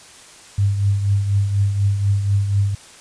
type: tone with tremolo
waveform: sine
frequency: 100 Hz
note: G2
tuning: 35 cents sharp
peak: -12 dBFS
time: 0.58-2.75 s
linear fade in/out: 5 ms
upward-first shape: triangle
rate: 4.1 Hz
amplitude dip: 60%
effects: white hiss -43 dBFS RMS until 3 s + resampled to 22050 Hz